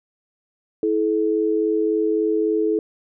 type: tone pair together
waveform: sine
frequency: 326.4 / 430 Hz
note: E4 / A4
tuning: -17 / -40 cents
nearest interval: perfect fourth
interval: 477 cents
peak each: -21 / -19 dBFS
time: 0.83-2.79 s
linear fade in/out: 2 ms
effects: none